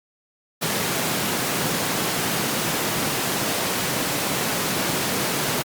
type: high-pass noise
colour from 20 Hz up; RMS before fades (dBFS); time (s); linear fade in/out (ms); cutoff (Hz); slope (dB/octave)
pink; -24; 0.61-5.63; 20; 130; 24
effects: Opus 48 kbps